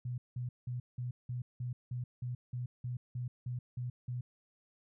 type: tone bursts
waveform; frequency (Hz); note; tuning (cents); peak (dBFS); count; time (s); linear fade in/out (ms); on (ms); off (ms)
sine; 123.47; B2; 0; -35; 14; 0.05-4.21; 5; 130; 180
effects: none